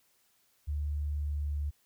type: tone with pitch glide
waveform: sine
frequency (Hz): 73.6 to 72.97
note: D2 to D2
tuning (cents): +4 to -11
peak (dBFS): -30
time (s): 0.67-1.71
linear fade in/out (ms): 20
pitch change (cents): -15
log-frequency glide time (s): 1.08-1.56
effects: white hiss -70 dBFS RMS until 1.85 s